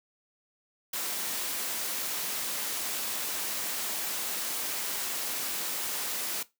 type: noise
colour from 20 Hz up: white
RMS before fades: -33 dBFS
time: 0.93-6.43 s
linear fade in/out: 5 ms
effects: noise-tail reverb RT60 0.2 s tail -18 dB re dry + high-pass 200 Hz 12 dB/octave